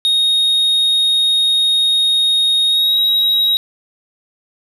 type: tone with pitch glide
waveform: triangle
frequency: 3729 to 3823 Hz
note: A#7 to A#7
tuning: 0 to +43 cents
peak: -10 dBFS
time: 0.05-3.57 s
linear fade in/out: 0 ms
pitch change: +43 cents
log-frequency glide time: 2.67-2.99 s
effects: none